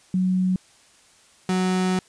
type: tone pair in turn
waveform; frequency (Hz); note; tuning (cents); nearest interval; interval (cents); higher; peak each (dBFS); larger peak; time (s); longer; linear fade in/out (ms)
sine / 35% pulse; 185 / 185; F#3 / F#3; 0 / 0; unison; 0; neither; -18 / -18; neither; 0.14-0.56 / 1.49-1.99; second; 2
effects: white hiss -55 dBFS RMS until 2.08 s + resampled to 22050 Hz